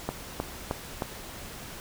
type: click train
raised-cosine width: 1 ms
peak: -14 dBFS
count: 4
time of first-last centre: 0.09-1.022 s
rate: 3.22 Hz
effects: pink hiss -42 dBFS RMS until 1.8 s